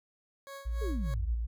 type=tone with tremolo; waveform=20% pulse; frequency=552 Hz; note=C#5; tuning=7 cents flat; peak=-37 dBFS; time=0.47-1.14 s; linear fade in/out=0 ms; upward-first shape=sine; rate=3.3 Hz; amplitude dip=85%
type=tone; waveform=sine; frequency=57 Hz; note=A#1; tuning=38 cents flat; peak=-30 dBFS; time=0.65-1.47 s; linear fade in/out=20 ms
type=exponential sweep; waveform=sine; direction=down; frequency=462.7 to 51 Hz; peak=-35 dBFS; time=0.81-1.35 s; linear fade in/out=10 ms
effects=none